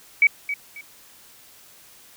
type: tone with echo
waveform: sine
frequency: 2271 Hz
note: C#7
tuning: 41 cents sharp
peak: -11 dBFS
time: 0.22-0.27 s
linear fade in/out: 2 ms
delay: 270 ms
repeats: 2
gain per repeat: -12 dB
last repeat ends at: 0.81 s
effects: white hiss -50 dBFS RMS until 2.16 s